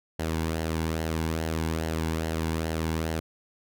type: tone with flanger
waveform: sawtooth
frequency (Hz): 80.5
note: E2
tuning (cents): -41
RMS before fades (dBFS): -29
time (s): 0.19-3.2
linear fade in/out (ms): 5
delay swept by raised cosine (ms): 0.82 to 1.64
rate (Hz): 2.4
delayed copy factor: -0.5
effects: none